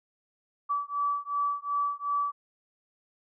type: beating tone pair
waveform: sine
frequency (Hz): 1150 / 1152.7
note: D6 / D6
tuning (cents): -37 / -33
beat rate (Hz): 2.7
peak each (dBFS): -30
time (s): 0.69-2.32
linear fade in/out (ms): 20
effects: none